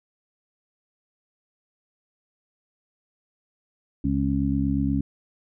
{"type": "harmonic tone", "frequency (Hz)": 68.4, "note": "C#2", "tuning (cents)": -23, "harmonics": [1, 2, 3, 4], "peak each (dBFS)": [-28, -28, -27, -24], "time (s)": [4.04, 5.01], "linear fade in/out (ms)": 5, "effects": []}